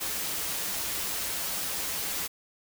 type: noise with comb filter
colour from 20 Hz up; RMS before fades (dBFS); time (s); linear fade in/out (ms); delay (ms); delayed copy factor
white; -32; 0-2.28; 20; 8.1; -0.5
effects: none